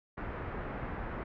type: low-pass noise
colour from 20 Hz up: pink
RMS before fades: -39 dBFS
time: 0.17-1.24 s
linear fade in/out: 10 ms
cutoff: 1900 Hz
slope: 24 dB/octave
effects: none